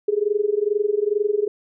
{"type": "tone with amplitude modulation", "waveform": "sine", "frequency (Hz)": 415.3, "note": "G#4", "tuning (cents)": 0, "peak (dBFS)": -14, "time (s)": [0.08, 1.48], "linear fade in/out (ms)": 5, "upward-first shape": "sine", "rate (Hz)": 22.3, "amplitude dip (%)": 90, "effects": []}